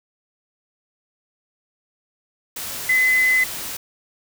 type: tone in noise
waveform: sine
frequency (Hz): 2027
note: B6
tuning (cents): +45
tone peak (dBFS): -14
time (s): 2.89-3.44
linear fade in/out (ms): 5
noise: white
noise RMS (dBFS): -30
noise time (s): 2.56-3.77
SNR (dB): +13
effects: none